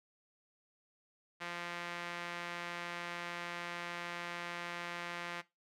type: tone with band-pass filter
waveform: sawtooth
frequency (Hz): 173.3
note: F3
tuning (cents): -13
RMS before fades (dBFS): -43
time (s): 1.4-5.42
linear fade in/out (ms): 20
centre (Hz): 2000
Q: 1.1
effects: noise-tail reverb RT60 0.2 s tail -17 dB re dry